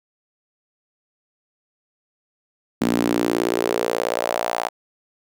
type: tone with high-pass filter sweep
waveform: sawtooth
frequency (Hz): 58.4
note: A#1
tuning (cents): +4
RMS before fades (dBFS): -22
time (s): 2.81-4.69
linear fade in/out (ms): 10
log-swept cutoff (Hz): 240 to 760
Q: 3.1
effects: none